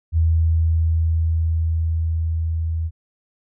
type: tone with level ramp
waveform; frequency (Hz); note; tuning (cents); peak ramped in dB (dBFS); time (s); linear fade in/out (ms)
sine; 81.4; E2; -21; -13 to -20; 0.12-2.91; 50
effects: none